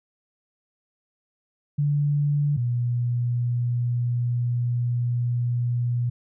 sine tone pair in turn, 145.3 / 121.06 Hz, D3 / B2, -18 / -34 cents, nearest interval minor third, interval 316 cents, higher first, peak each -19 / -21 dBFS, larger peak first, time 1.78-2.57 / 2.57-6.1 s, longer second, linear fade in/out 10 ms, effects none

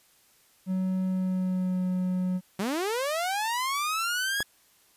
triangle tone with pitch glide, 186.8 to 183.27 Hz, F#3 to F#3, +17 to -16 cents, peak -23 dBFS, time 0.66-2.41 s, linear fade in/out 50 ms, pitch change -33 cents, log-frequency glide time 1.05-1.83 s
sawtooth linear sweep, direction up, 179.9 to 1682 Hz, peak -23 dBFS, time 2.59-4.43 s, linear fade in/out 5 ms
click, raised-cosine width 1 ms, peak -19 dBFS, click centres 4.405 s
effects white hiss -62 dBFS RMS until 4.96 s + resampled to 32000 Hz

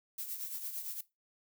violet noise with tremolo, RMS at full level -38 dBFS, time 0.18-1.01 s, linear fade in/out 5 ms, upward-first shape triangle, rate 8.8 Hz, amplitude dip 65%, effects noise-tail reverb RT60 0.2 s tail -18 dB re dry

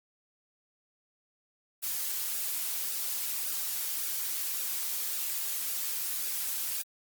blue noise with flanger, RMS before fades -33 dBFS, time 1.82-6.83 s, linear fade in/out 20 ms, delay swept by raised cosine 0.93 to 6.43 ms, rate 1.8 Hz, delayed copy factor -0.5, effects Opus 48 kbps

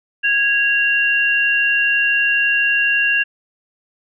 sine tone pair together, 1652 / 2766 Hz, G#6 / F7, -10 / -17 cents, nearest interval major sixth, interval 893 cents, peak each -16 dBFS, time 0.23-3.24 s, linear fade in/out 20 ms, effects none

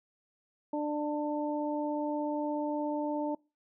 harmonic tone, 297.2 Hz, D4, 21 cents sharp, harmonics 1 / 2 / 3, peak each -32 / -35 / -37 dBFS, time 0.73-3.35 s, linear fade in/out 5 ms, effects noise-tail reverb RT60 0.3 s tail -25 dB re dry

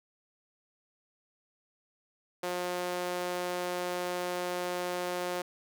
sawtooth tone with high-pass filter, 178.6 Hz, F3, 39 cents sharp, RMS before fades -34 dBFS, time 2.43-5.42 s, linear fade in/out 5 ms, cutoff 460 Hz, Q 1.5, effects none

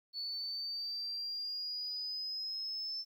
sine exponential sweep, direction up, 4439 to 5300 Hz, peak -36 dBFS, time 0.13-3.05 s, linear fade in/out 50 ms, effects tanh soft clip ceiling -32 dBFS + 12-bit

